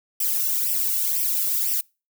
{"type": "noise with flanger", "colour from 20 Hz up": "violet", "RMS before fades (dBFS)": -23, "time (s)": [0.2, 1.81], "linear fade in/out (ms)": 5, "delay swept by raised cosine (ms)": [0.36, 1.46], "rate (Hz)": 2, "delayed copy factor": 0.95, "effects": ["noise-tail reverb RT60 0.3 s tail -26 dB re dry"]}